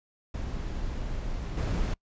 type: noise with level steps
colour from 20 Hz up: brown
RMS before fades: -33 / -27 dBFS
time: 0.34-1.94 s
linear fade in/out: 5 ms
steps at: 1.57 s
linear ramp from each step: 5 ms
effects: noise-tail reverb RT60 0.1 s tail -26 dB re dry + resampled to 16000 Hz